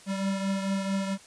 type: beating tone pair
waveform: square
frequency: 194.1 / 198.6 Hz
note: G3 / G3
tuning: -17 / +23 cents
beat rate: 4.5 Hz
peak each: -28 / -36 dBFS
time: 0.06-1.18 s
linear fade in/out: 50 ms
effects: white hiss -52 dBFS RMS until 1.26 s + resampled to 22050 Hz